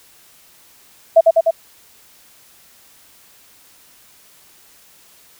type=tone with echo; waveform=sine; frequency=659.3 Hz; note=E5; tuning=in tune; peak=-4 dBFS; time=1.16-1.21 s; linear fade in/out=10 ms; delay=100 ms; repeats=3; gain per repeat=-2 dB; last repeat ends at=1.51 s; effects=white hiss -49 dBFS RMS until 5.39 s